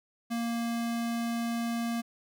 square tone, 233.1 Hz, A#3, in tune, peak -30 dBFS, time 0.3-2.02 s, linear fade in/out 20 ms, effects none

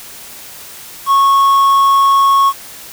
triangle tone with quantisation, 1100 Hz, C#6, 14 cents flat, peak -5 dBFS, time 1.06-2.53 s, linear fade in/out 50 ms, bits 5, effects white hiss -33 dBFS RMS until 2.92 s

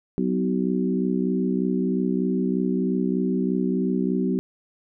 harmonic tone with a mistuned harmonic, 63.2 Hz, B1, 41 cents sharp, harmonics 3 / 4 / 5 / 6, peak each -24 / -25 / -29 / -28 dBFS, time 0.18-4.39 s, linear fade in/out 0 ms, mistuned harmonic 3, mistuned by -19 cents, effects none

